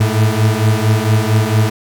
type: beating tone pair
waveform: 40% pulse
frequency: 106.6 / 111 Hz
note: G#2 / A2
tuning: +46 / +16 cents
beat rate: 4.4 Hz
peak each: -13 dBFS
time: 0-1.7 s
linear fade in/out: 10 ms
effects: none